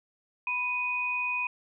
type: tone pair together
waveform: sine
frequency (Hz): 987.8 / 2489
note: B5 / D#7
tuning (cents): 0 / 0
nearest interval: octave + major third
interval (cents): 1600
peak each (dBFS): -34 / -28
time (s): 0.47-1.47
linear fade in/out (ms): 2
effects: none